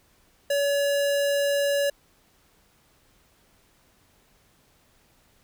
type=tone; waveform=square; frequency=567 Hz; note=C#5; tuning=39 cents sharp; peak=-22 dBFS; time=0.5-1.9 s; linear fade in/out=5 ms; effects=pink hiss -62 dBFS RMS until 5.43 s